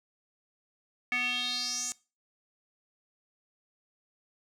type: tone with band-pass filter sweep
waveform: square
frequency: 246.9 Hz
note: B3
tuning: in tune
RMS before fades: -32 dBFS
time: 1.12-1.92 s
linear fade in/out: 0 ms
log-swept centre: 2200 to 7300 Hz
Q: 5.9
effects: noise-tail reverb RT60 0.3 s tail -20 dB re dry